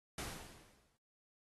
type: noise with exponential decay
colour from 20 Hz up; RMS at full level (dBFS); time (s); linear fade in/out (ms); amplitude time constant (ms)
pink; -41; 0.18-0.97; 2; 170
effects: noise-tail reverb RT60 0.2 s tail -24 dB re dry + AAC 32 kbps